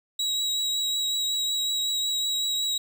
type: tone with vibrato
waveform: 35% pulse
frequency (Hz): 3859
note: B7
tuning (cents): -41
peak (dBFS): -23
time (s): 0.19-2.78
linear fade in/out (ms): 5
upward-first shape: triangle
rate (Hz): 5.4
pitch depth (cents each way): 19
effects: none

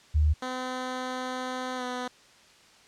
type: tone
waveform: sine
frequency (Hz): 76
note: D#2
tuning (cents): -40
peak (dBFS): -19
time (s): 0.14-0.34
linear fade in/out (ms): 20
type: tone with pitch glide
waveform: 10% pulse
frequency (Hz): 255.2 to 249.5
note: C4 to B3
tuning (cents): -43 to +18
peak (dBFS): -23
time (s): 0.42-2.08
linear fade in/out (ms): 5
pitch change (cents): -39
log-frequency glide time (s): 1.76-1.83
effects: white hiss -56 dBFS RMS until 2.87 s + low-pass 6000 Hz 12 dB/octave

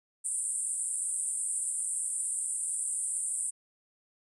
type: band-pass noise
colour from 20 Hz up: white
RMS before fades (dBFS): -33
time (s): 0.24-3.51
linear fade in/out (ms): 20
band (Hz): 8200 to 9500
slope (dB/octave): 96
effects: none

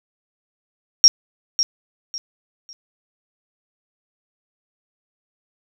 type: tone with echo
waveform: sine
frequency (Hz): 5588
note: F8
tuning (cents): 0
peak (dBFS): -4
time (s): 1.04-1.08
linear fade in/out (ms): 0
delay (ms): 550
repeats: 3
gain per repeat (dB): -11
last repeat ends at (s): 2.73
effects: none

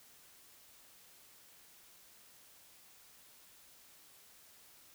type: silence
effects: white hiss -61 dBFS RMS until 4.94 s

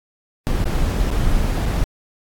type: noise with dropouts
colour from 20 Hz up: brown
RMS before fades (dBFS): -18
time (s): 0.47-1.84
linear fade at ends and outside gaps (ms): 0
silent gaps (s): 0.642-0.657 / 1.105-1.112 / 1.656-1.66
effects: AAC 64 kbps

